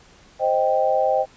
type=chord; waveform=sine; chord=C minor; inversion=none; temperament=equal; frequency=523.3 / 622.3 / 784 Hz; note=C5 / Eb5 / G5; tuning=0 / 0 / 0 cents; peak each=-21 dBFS; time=0.39-1.26 s; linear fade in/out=50 ms; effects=pink hiss -51 dBFS RMS until 1.36 s + resampled to 16000 Hz